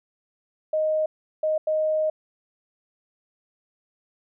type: tone bursts at uneven times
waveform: sine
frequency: 622.3 Hz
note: D#5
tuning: in tune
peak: -20 dBFS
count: 3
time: 0.73-1.06 / 1.43-1.58 / 1.67-2.1 s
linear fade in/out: 5 ms
effects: none